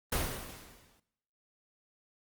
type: noise with exponential decay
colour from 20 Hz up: pink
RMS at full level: -29 dBFS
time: 0.12-1 s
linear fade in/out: 5 ms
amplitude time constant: 190 ms
effects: noise-tail reverb RT60 0.9 s tail -19 dB re dry + Opus 32 kbps